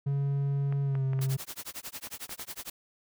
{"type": "tone with pitch glide", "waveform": "triangle", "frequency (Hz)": [139.9, 133.51], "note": ["C#3", "C3"], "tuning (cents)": [16, 35], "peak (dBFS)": -24, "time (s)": [0.06, 1.37], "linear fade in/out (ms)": 10, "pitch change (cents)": -81, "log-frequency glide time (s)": [0.83, 1.04]}
{"type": "clicks", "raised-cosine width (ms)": 0.5, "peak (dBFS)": -28, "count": 7, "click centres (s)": [0.725, 0.953, 1.133, 1.191, 2.071, 2.294, 2.396]}
{"type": "noise with tremolo", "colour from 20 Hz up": "white", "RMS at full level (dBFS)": -38, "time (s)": [1.21, 2.7], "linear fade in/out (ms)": 5, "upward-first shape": "sine", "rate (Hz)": 11, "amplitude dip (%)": 100}
{"effects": []}